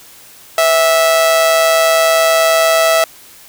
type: tone with amplitude modulation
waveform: sawtooth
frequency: 655 Hz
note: E5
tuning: 11 cents flat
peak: -3 dBFS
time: 0.58-3.04 s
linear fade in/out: 2 ms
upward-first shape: sine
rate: 149 Hz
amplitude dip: 45%
effects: white hiss -40 dBFS RMS until 3.48 s